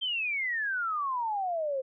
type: exponential sweep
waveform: sine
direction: down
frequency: 3189 to 514 Hz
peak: -28 dBFS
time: 0.01-1.82 s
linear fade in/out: 20 ms
effects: none